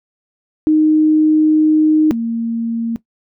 sine tone pair in turn, 309.5 / 230.1 Hz, D#4 / A#3, -9 / -22 cents, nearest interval perfect fourth, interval 513 cents, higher first, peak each -8 / -16 dBFS, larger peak first, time 0.67-2.11 / 2.11-2.96 s, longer first, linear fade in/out 0 ms, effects noise-tail reverb RT60 0.1 s tail -17 dB re dry

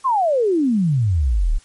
sine exponential sweep, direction down, 1108.7 to 31.56 Hz, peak -14 dBFS, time 0.04-1.59 s, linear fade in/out 20 ms, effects white hiss -51 dBFS RMS until 1.64 s + MP3 48 kbps

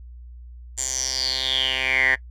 10% pulse tone with band-pass filter sweep, 130.8 Hz, C3, in tune, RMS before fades -23 dBFS, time 0.77-2.16 s, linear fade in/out 20 ms, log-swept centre 7500 to 1800 Hz, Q 8.4, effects noise-tail reverb RT60 0.1 s tail -21 dB re dry + added 60 Hz sine -38 dBFS peak until 2.3 s

